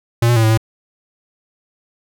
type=tone with pitch steps; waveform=square; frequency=117.3 / 120.4 / 112.7 / 110.3 / 111.9 Hz; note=A#2 / B2 / A2 / A2 / A2; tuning=+11 / -44 / +42 / +5 / +30 cents; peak=-11 dBFS; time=0.22-0.575 s; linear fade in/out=5 ms; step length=71 ms; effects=none